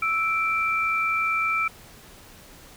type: tone pair together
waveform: sine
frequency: 1319 / 2344 Hz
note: E6 / D7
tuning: +1 / -4 cents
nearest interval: minor seventh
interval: 995 cents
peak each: -24 dBFS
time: 0.02-1.68 s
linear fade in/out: 5 ms
effects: pink hiss -48 dBFS RMS until 2.76 s